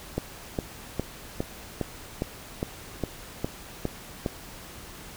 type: click train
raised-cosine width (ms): 2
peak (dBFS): -13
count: 11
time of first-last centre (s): 0.18-4.262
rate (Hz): 2.45
effects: pink hiss -44 dBFS RMS until 5.16 s